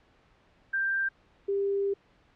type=tone pair in turn; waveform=sine; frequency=1579 / 397.5 Hz; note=G6 / G4; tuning=+12 / +24 cents; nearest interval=2 octaves; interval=2388 cents; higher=first; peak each=-25 dBFS; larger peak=neither; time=0.73-1.09 / 1.48-1.94 s; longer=second; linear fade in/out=10 ms; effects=pink hiss -63 dBFS RMS until 2.35 s + low-pass 3000 Hz 12 dB/octave